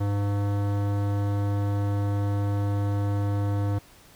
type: tone with hard clipping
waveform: sine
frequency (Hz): 101.2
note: G#2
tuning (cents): -44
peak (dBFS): -25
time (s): 0-3.79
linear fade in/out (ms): 10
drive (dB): 18
effects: pink hiss -53 dBFS RMS until 4.15 s